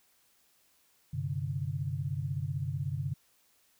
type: chord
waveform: sine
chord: G suspended fourth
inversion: none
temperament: equal with one note detuned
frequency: 96.15 / 130.81 / 146.83 Hz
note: G2 / C3 / D3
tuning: -33 / 0 / 0 cents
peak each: -37 / -35 / -35 dBFS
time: 1.13-3.14 s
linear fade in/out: 10 ms
effects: white hiss -68 dBFS RMS until 3.79 s